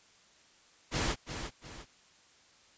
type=noise with echo; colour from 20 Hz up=pink; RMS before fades=-31 dBFS; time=0.91-1.16 s; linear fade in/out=50 ms; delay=350 ms; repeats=2; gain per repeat=-8 dB; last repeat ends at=1.86 s; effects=white hiss -62 dBFS RMS until 2.77 s + resampled to 16000 Hz